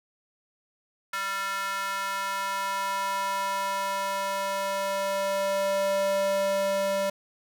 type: tone with high-pass filter sweep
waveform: square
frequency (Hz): 196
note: G3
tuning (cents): 0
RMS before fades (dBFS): -28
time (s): 1.13-7.1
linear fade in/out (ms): 5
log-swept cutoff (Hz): 1400 to 480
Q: 2.9
effects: none